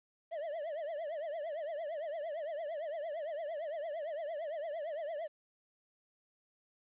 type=tone with vibrato; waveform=triangle; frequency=622.3 Hz; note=D#5; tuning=in tune; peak=-35 dBFS; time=0.31-5.28 s; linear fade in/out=20 ms; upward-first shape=triangle; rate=8.8 Hz; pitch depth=190 cents each way; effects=resampled to 8000 Hz + 12-bit